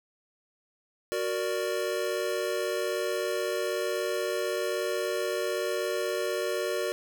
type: chord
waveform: square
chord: Gb augmented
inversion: none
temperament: equal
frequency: 370 / 466.2 / 587.3 Hz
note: Gb4 / Bb4 / D5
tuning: 0 / 0 / 0 cents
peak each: -33 dBFS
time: 1.12-6.92 s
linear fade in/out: 0 ms
effects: none